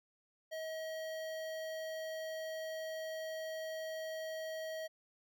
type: tone with notch filter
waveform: square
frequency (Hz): 637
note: D#5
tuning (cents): +41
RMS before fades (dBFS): -42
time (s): 0.51-4.88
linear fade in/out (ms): 20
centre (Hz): 8900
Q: 1.4
effects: none